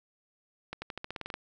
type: accelerating click train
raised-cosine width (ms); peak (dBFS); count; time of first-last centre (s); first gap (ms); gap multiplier
0.3; -21; 11; 0.73-1.341; 90; 0.91
effects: none